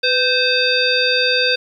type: harmonic tone with a mistuned harmonic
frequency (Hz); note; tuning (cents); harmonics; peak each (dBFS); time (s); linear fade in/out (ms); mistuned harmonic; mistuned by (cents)
520; C5; -11; 1 / 3 / 5 / 7 / 9; -20 / -20 / -20 / -20 / -20; 0.03-1.56; 10; 1; -59
effects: 8-bit